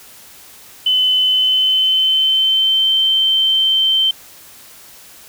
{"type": "tone with pitch glide", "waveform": "sine", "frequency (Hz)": [3029, 3109], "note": ["F#7", "G7"], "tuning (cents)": [40, -15], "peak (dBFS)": -11, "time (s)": [0.86, 4.11], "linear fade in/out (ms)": 5, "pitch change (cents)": 45, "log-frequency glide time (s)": [1.21, 2.94], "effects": ["white hiss -41 dBFS RMS until 5.28 s"]}